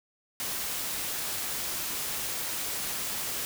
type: noise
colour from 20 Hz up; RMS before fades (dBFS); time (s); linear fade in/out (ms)
white; -33; 0.4-3.45; 0
effects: none